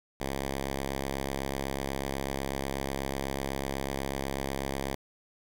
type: tone with vibrato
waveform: 5% pulse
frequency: 68.1 Hz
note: C#2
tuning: 30 cents flat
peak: -20 dBFS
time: 0.2-4.95 s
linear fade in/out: 5 ms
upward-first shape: sine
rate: 13 Hz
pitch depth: 8 cents each way
effects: 9-bit